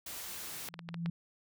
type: noise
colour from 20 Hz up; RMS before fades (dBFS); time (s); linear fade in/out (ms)
white; -43; 0.06-0.69; 5
type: tone with exponential growth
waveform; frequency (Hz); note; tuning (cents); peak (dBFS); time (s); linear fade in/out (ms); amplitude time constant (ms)
sine; 169; E3; +43; -30; 0.5-1.1; 5; 130
type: clicks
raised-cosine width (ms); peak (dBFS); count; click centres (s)
0.3; -25; 6; 0.687 / 0.741 / 0.792 / 0.889 / 0.943 / 1.06
effects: none

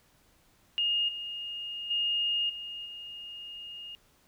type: tone with level steps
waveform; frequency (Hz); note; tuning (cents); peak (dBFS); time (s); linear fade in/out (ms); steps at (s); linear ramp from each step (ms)
sine; 2843; F7; +30; -25 / -35 / -26 / -37 / -40; 0.78-3.95; 0; 1.08 / 1.9 / 2.49 / 2.85; 10
effects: pink hiss -65 dBFS RMS until 4.27 s

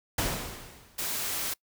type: noise with exponential decay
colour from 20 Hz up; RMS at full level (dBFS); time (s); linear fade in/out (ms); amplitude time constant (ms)
pink; -26; 0.18-1.1; 5; 200
type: noise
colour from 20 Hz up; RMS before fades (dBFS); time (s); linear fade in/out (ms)
white; -32; 0.98-1.54; 10
effects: noise-tail reverb RT60 0.1 s tail -24 dB re dry

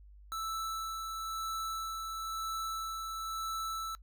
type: tone with tremolo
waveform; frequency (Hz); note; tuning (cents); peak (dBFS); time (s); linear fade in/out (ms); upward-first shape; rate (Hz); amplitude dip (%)
square; 1318.5; E6; 0; -35; 0.32-3.95; 0; sine; 1; 30
effects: noise-tail reverb RT60 0.1 s tail -21 dB re dry + added 50 Hz sine -52 dBFS peak until 4.02 s

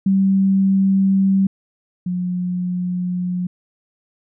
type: tone pair in turn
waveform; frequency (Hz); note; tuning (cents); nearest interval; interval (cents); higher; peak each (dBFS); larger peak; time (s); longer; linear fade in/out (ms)
sine; 193.4 / 179.72; G3 / F3; -23 / +50; minor second; 127; first; -12 / -19; first; 0.06-1.47 / 2.06-3.47; neither; 5
effects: none

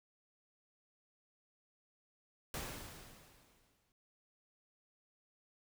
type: noise with exponential decay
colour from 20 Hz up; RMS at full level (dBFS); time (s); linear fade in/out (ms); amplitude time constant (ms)
pink; -41; 2.54-3.92; 1; 300
effects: none

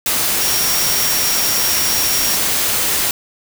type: tone in noise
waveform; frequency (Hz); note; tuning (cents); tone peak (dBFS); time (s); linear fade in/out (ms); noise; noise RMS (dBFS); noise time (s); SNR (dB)
sine; 5600; F8; +4; -20; 0.41-2.36; 2; white; -17; 0.06-3.11; -6
effects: none

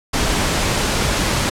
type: noise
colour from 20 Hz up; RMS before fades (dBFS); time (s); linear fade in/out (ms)
pink; -18; 0.13-1.5; 10
effects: low-pass 9000 Hz 12 dB/octave

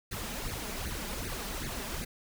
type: noise with flanger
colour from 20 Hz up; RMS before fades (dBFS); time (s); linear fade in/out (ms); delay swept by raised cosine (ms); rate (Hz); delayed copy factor
pink; -37; 0.11-2.05; 10; 0.45 to 5.05; 2.6; +0.85
effects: none

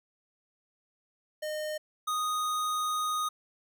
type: tone pair in turn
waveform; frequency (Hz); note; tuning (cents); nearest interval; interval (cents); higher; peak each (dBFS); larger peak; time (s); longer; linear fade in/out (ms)
square; 612 / 1242.2; D#5 / D#6; -29 / -3; octave; 1226; second; -33 / -29; second; 1.42-1.78 / 2.07-3.29; second; 10
effects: none

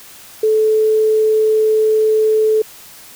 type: tone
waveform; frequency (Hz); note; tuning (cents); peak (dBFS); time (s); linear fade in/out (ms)
sine; 434.7; A4; -21; -10; 0.43-2.62; 5
effects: white hiss -39 dBFS RMS until 3.15 s

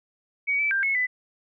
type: tone with pitch steps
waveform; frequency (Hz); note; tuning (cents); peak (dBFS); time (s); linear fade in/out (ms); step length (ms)
sine; 2255 / 2314 / 1585 / 2187 / 2000; C#7 / D7 / G6 / C#7 / B6; +29 / -26 / +19 / -24 / +21; -21; 0.47-1.07; 20; 120
effects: none

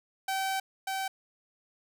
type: tone pair in turn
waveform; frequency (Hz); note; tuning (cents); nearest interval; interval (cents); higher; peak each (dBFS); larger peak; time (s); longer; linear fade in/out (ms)
sawtooth; 770 / 770; G5 / G5; -31 / -31; unison; 0; neither; -25 / -27; first; 0.28-0.6 / 0.87-1.08; first; 5
effects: none

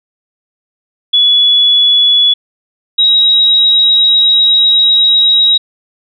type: tone pair in turn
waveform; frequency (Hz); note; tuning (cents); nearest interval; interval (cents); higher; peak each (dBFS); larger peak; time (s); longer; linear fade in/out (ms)
sine; 3406 / 3823; G#7 / A#7; +43 / +43; major second; 200; second; -5; neither; 1.13-2.34 / 2.98-5.58; second; 10
effects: none

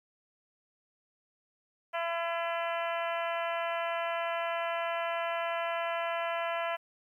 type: harmonic tone with a mistuned harmonic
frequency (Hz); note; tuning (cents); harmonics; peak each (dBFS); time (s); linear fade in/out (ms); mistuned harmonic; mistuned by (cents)
336.8; E4; +37; 2 / 3 / 4 / 5 / 6 / 7 / 8 / 9; -33 / -37 / -39 / -41 / -43 / -44 / -45 / -46; 1.93-6.77; 20; 7; +21
effects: 11-bit

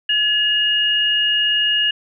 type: tone pair together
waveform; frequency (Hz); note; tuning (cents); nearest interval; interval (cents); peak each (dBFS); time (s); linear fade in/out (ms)
sine; 1700 / 2859; G#6 / F7; +40 / +40; major sixth; 900; -22 / -15; 0.09-1.91; 5
effects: none

